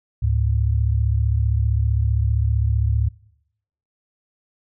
sine tone pair together, 71.63 / 107 Hz, D2 / A2, -43 / -48 cents, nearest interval perfect fifth, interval 695 cents, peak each -19 dBFS, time 0.22-3.09 s, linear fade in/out 10 ms, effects noise-tail reverb RT60 0.8 s tail -23 dB re dry

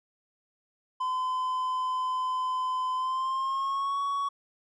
triangle tone with pitch glide, 1021 to 1119.9 Hz, C6 to C#6, -43 to +17 cents, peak -25 dBFS, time 1-4.29 s, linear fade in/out 10 ms, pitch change +160 cents, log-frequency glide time 2.95-4 s, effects resampled to 22050 Hz

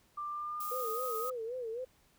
sine tone with pitch glide, 1185 to 1253.3 Hz, D6 to D#6, +15 to +12 cents, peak -36 dBFS, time 0.17-1.31 s, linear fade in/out 10 ms, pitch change +97 cents, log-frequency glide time 0.3-1.07 s
violet noise, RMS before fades -43 dBFS, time 0.6-1.3 s, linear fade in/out 5 ms
sine tone with vibrato, 477.2 Hz, A#4, 41 cents sharp, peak -36 dBFS, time 0.71-1.85 s, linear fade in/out 10 ms, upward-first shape sine, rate 3.8 Hz, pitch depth 130 cents each way
effects pink hiss -68 dBFS RMS until 2.18 s

